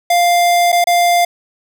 square tone with dropouts, 698.5 Hz, F5, in tune, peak -10 dBFS, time 0.1-1.25 s, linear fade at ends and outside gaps 5 ms, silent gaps 0.72-0.726 / 0.842-0.87 s, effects none

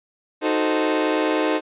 30% pulse chord, D# diminished seventh, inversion none, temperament equal, 311.1 / 370 / 440 / 523.3 Hz, D#4 / F#4 / A4 / C5, 0 / 0 / 0 / 0 cents, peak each -19 / -25 / -22 / -23 dBFS, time 0.41-1.61 s, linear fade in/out 50 ms, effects resampled to 8000 Hz

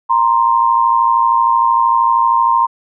sine tone pair together, 933.5 / 1046.5 Hz, A#5 / C6, +2 / 0 cents, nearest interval major second, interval 198 cents, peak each -12 dBFS, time 0.09-2.67 s, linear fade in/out 20 ms, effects none

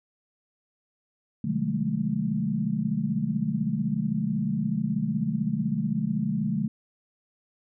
sine tone cluster, 127.9 / 154 / 187.2 / 202.8 / 218.9 Hz, C3 / D#3 / F#3 / G#3 / A3, -39 / -17 / +20 / -41 / -9 cents, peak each -35 / -30 / -31 / -32 / -28 dBFS, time 1.44-6.68 s, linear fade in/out 5 ms, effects none

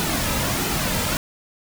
pink noise with flanger, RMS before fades -23 dBFS, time 0-1.17 s, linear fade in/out 0 ms, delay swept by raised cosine 1.8 to 2.76 ms, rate 1.5 Hz, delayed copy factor -0.5, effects none

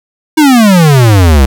square exponential sweep, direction down, 321.5 to 63.7 Hz, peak -3 dBFS, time 0.37-1.46 s, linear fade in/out 10 ms, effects none

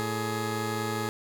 15% pulse tone pair together, 111.24 / 420 Hz, A2 / G#4, +19 / +19 cents, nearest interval octave + major seventh, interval 2300 cents, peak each -25 dBFS, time 0-1.09 s, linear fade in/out 0 ms, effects none

